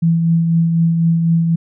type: tone with tremolo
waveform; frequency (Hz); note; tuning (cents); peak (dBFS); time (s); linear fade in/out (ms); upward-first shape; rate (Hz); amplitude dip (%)
sine; 166.1; E3; +13; -9; 0.02-1.56; 10; triangle; 4; 40
effects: none